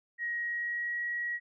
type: tone with pitch glide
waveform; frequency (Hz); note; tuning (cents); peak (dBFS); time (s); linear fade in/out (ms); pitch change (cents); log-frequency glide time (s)
sine; 1890 to 1909.8; A#6 to A#6; +23 to +41; -31; 0.18-1.4; 50; +18; 0.38-1.02
effects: none